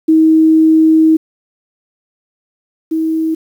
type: tone pair in turn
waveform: sine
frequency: 317.9 / 320.3 Hz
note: D#4 / E4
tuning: +37 / -50 cents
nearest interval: unison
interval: 13 cents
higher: second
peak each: -5 / -12 dBFS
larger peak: first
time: 0.08-1.17 / 2.91-3.35 s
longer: first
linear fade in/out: 10 ms
effects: 7-bit